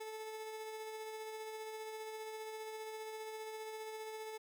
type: tone with tremolo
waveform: 30% pulse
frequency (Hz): 436.7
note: A4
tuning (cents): -13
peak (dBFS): -40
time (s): 0-4.38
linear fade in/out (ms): 10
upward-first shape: sine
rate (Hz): 15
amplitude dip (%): 30
effects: none